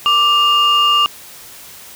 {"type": "tone pair together", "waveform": "sine", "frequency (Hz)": [1176, 2823], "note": ["D6", "F7"], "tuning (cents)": [2, 18], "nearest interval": "octave + minor third", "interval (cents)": 1516, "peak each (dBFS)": -11, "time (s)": [0.06, 1.06], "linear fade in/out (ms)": 0, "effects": ["tanh soft clip ceiling -5 dBFS", "white hiss -37 dBFS RMS until 1.95 s"]}